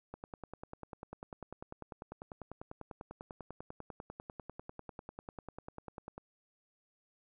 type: click train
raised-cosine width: 1 ms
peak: -30 dBFS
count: 62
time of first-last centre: 0.14-6.18 s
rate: 10.1 Hz
effects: none